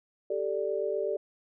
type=chord; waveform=sine; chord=G suspended second; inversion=none; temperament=equal; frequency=392 / 440 / 587.3 Hz; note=G4 / A4 / D5; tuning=0 / 0 / 0 cents; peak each=-32 dBFS; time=0.3-1.17 s; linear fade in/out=5 ms; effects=none